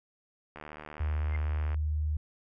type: click train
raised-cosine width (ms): 0.5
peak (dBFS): -28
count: 91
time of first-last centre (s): 0.56-1.744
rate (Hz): 76
type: tone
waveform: sine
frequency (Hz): 76.2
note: D#2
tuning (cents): -36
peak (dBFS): -27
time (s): 1-2.17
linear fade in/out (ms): 5
type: tone with exponential growth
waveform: sine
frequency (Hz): 2093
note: C7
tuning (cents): 0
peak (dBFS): -36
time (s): 1.26-1.36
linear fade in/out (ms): 2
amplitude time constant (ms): 20
effects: none